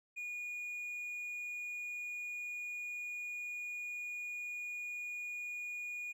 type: tone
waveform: triangle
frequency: 2446 Hz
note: D#7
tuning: 30 cents flat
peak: -38 dBFS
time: 0.16-6.13 s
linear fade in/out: 20 ms
effects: none